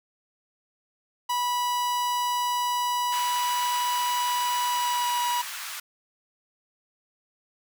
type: tone with pitch glide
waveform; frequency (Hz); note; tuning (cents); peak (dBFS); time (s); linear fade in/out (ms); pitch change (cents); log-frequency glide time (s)
45% pulse; 980 to 969.9; B5 to B5; -14 to -32; -24; 1.29-5.42; 10; -18; 4.63-5.23
type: high-pass noise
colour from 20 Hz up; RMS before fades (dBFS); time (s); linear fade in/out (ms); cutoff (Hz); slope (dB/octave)
pink; -36; 3.12-5.8; 5; 1100; 24
effects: none